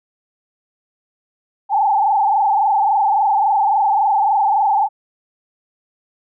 sine tone with frequency modulation, 830.6 Hz, G#5, in tune, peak -12 dBFS, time 1.69-4.89 s, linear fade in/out 50 ms, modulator 23.6 Hz, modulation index 2.3, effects none

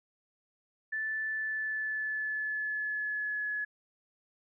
sine tone with pitch glide, 1754 to 1698.2 Hz, A6 to G#6, -6 to +38 cents, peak -31 dBFS, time 0.92-3.65 s, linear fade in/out 10 ms, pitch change -56 cents, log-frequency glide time 1.28-3.5 s, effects none

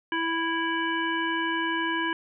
harmonic tone, 329.6 Hz, E4, in tune, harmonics 1 / 3 / 5 / 7 / 9, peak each -30 / -30 / -29 / -37 / -35 dBFS, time 0.12-2.13 s, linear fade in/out 2 ms, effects none

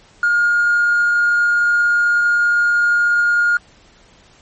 sine tone with hard clipping, 1422 Hz, F6, 31 cents sharp, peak -12 dBFS, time 0.23-3.57 s, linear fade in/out 2 ms, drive 1 dB, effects pink hiss -49 dBFS RMS until 4.41 s + MP3 32 kbps

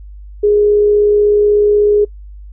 sine tone with amplitude modulation, 415.3 Hz, G#4, in tune, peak -6 dBFS, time 0.43-2.05 s, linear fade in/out 10 ms, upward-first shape sine, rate 56.3 Hz, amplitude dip 25%, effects noise-tail reverb RT60 0.1 s tail -25 dB re dry + added 50 Hz sine -30 dBFS peak until 2.52 s

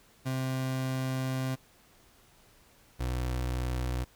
30% pulse tone pair in turn, 130.81 / 62.2 Hz, C3 / B1, 0 / +13 cents, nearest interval octave + minor second, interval 1287 cents, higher first, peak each -27 dBFS, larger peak neither, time 0.25-1.56 / 2.99-4.05 s, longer first, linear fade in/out 20 ms, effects pink hiss -61 dBFS RMS until 4.15 s

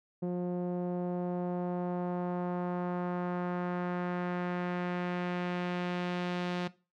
sawtooth tone with low-pass filter sweep, 177.9 Hz, F3, 32 cents sharp, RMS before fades -33 dBFS, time 0.22-6.68 s, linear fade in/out 10 ms, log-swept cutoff 480 to 3700 Hz, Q 1.2, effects noise-tail reverb RT60 0.3 s tail -18 dB re dry

